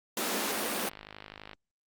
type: high-pass noise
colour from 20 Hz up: pink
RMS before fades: -32 dBFS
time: 0.17-0.89 s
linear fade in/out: 2 ms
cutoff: 190 Hz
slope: 96 dB/octave
type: click train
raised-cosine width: 0.3 ms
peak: -27 dBFS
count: 55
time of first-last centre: 0.49-1.532 s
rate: 51.8 Hz
effects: Opus 48 kbps